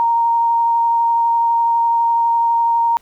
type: tone with vibrato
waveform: sine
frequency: 930 Hz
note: A#5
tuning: 4 cents flat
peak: -12 dBFS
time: 0-2.97 s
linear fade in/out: 0 ms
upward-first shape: sine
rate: 12 Hz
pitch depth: 8 cents each way
effects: pink hiss -54 dBFS RMS until 3.01 s